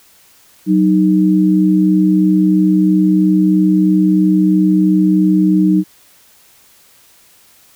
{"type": "tone pair together", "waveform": "sine", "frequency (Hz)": [186.67, 309.7], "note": ["F#3", "D#4"], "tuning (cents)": [16, -8], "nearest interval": "major sixth", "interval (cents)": 876, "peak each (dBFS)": -11, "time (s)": [0.66, 5.84], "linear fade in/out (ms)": 50, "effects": ["white hiss -48 dBFS RMS until 7.75 s"]}